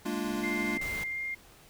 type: chord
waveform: square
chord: Bb dominant seventh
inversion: third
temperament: equal with one note detuned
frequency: 207.7 / 231.1 / 293.7 / 349.2 Hz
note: Ab3 / Bb3 / D4 / F4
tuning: 0 / -15 / 0 / 0 cents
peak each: -37 dBFS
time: 0.05-0.78 s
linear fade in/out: 10 ms
type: click train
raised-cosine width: 2 ms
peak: -37 dBFS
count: 44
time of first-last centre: 0.25-0.862 s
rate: 70.3 Hz
type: tone with pitch glide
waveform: sine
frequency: 2093 to 2115 Hz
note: C7 to C7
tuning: 0 to +18 cents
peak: -32 dBFS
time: 0.43-1.35 s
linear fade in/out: 10 ms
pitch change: +18 cents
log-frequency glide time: 0.97-1.2 s
type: noise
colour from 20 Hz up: pink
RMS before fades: -40 dBFS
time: 0.81-1.04 s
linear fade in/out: 5 ms
effects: pink hiss -56 dBFS RMS until 1.69 s